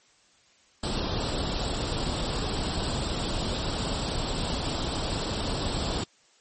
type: noise with comb filter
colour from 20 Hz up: pink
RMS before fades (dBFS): -29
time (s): 0.83-6.04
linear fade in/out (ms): 5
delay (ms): 0.24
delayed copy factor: +0.6
effects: white hiss -61 dBFS RMS until 6.4 s + MP3 32 kbps